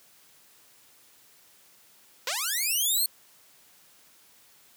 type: linear sweep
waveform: 5% pulse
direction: up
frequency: 454.5 to 4379 Hz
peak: -16 dBFS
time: 2.27-3.06 s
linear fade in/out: 2 ms
effects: white hiss -58 dBFS RMS until 4.76 s + high-pass 80 Hz 12 dB/octave